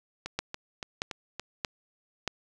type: two click trains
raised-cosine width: 0.2 ms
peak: -12 / -18 dBFS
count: 4 / 5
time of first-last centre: 0.39-2.277 / 0.26-1.396 s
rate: 1.59 / 3.52 Hz
effects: none